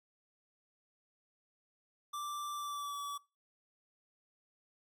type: tone with pitch glide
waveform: square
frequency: 1174.7 to 1145.9 Hz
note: D6 to D6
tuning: 0 to -43 cents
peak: -39 dBFS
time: 2.13-3.18 s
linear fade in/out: 10 ms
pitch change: -43 cents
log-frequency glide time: 2.55-2.97 s
effects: noise-tail reverb RT60 0.3 s tail -24 dB re dry + AAC 64 kbps